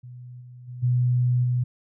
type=tone with level steps; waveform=sine; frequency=123.8 Hz; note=B2; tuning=5 cents sharp; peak=-38 / -41 / -34 / -18 / -20 dBFS; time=0.03-1.64 s; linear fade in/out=10 ms; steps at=0.4 / 0.67 / 0.82 / 1.43 s; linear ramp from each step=20 ms; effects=none